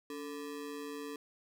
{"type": "ring-modulated tone", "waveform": "square", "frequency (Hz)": 363.9, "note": "F#4", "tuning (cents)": -29, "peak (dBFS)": -38, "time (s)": [0.1, 1.16], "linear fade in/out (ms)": 2, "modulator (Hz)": 78.8, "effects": []}